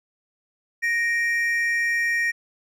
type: tone pair together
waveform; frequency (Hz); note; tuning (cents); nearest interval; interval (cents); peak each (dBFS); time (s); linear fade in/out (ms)
triangle; 1864.4 / 2349; A#6 / D7; 0 / 0; major third; 400; -19 / -27; 0.82-2.32; 20
effects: none